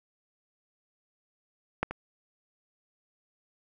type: clicks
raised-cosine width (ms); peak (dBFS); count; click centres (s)
0.5; -11 / -20; 2; 1.83 / 1.91
effects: none